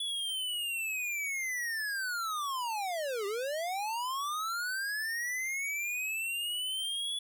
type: linear two-way sweep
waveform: square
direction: down then up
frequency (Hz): 3427 to 388.1 to 3427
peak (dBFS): -33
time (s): 0-7.19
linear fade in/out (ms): 5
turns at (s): 3.26
effects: none